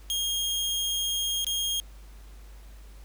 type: tone with dropouts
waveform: sawtooth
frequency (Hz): 3243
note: G#7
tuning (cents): -42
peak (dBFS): -23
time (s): 0.1-1.8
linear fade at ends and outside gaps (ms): 0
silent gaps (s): 1.445-1.467
effects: added 50 Hz sine -44 dBFS peak until 3.04 s + pink hiss -57 dBFS RMS until 3.04 s